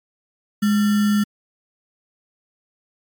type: tone with sample-and-hold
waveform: sine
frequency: 207.7 Hz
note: G#3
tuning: in tune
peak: -14 dBFS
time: 0.62-1.24 s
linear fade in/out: 10 ms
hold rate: 1575 Hz
effects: MP3 96 kbps